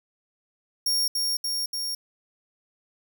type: tone with echo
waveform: sawtooth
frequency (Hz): 5550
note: F8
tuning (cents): -12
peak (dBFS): -19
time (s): 0.86-1.08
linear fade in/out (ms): 5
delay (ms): 290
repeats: 3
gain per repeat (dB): -2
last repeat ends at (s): 1.95
effects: none